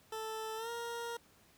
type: tone with pitch glide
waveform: 20% pulse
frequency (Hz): 440 to 468.9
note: A4 to A#4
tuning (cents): 0 to +10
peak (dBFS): -34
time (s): 0.12-1.17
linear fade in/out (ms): 5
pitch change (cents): +110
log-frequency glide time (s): 0.56-0.7
effects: pink hiss -65 dBFS RMS until 1.57 s + high-pass 60 Hz 12 dB/octave